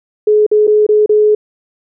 sine tone with dropouts, 423.8 Hz, G#4, 35 cents sharp, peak -6 dBFS, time 0.27-1.35 s, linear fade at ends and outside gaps 5 ms, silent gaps 0.465-0.514 / 0.67-0.676 / 0.866-0.889 / 1.061-1.093 s, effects none

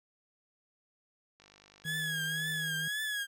click train, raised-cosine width 0.2 ms, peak -39 dBFS, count 65, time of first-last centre 1.4-2.68 s, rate 50 Hz
30% pulse tone with vibrato, 1665 Hz, G#6, 4 cents sharp, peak -30 dBFS, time 1.84-3.27 s, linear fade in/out 50 ms, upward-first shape triangle, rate 1.9 Hz, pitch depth 90 cents each way
triangle tone, 157.2 Hz, D#3, 18 cents sharp, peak -38 dBFS, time 1.85-2.88 s, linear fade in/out 2 ms
effects none

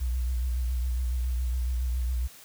sine tone with vibrato, 61.74 Hz, B1, in tune, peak -25 dBFS, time 0-2.28 s, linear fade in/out 20 ms, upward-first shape triangle, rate 7.2 Hz, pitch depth 74 cents each way, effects white hiss -50 dBFS RMS until 2.44 s

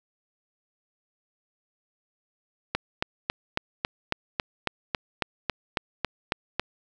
click train, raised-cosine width 0.3 ms, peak -8 dBFS, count 15, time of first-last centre 2.75-6.596 s, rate 3.64 Hz, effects none

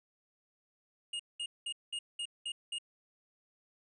square tone bursts, 2852 Hz, F7, 36 cents sharp, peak -36 dBFS, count 7, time 1.13-2.785 s, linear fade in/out 5 ms, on 65 ms, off 200 ms, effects resampled to 22050 Hz

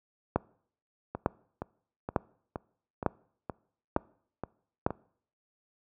two click trains, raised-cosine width 1 ms, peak -10 / -20 dBFS, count 6 / 9, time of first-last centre 0.36-4.865 / 1.15-4.906 s, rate 1.11 / 2.13 Hz, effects noise-tail reverb RT60 0.6 s tail -24 dB re dry + high-pass 60 Hz 12 dB/octave

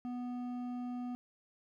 sine tone with hard clipping, 246.3 Hz, B3, 5 cents flat, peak -39 dBFS, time 0.05-1.15 s, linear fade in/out 0 ms, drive 8 dB, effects none

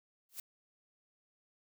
blue noise with exponential growth, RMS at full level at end -38 dBFS, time 0.29-0.4 s, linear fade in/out 2 ms, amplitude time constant 23 ms, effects none

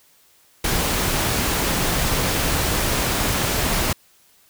pink noise, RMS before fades -21 dBFS, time 0.64-3.93 s, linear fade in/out 5 ms, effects white hiss -56 dBFS RMS until 4.49 s

